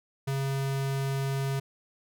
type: tone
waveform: square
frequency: 136.4 Hz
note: C#3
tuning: 28 cents flat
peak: -28 dBFS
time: 0.27-1.6 s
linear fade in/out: 10 ms
effects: none